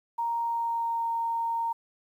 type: tone with pitch glide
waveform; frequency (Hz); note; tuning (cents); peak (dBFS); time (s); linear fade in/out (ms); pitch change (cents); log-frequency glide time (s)
sine; 932.3 to 922.7; A#5 to A#5; 0 to -18; -26; 0.18-1.73; 10; -18; 0.39-1.09
effects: 10-bit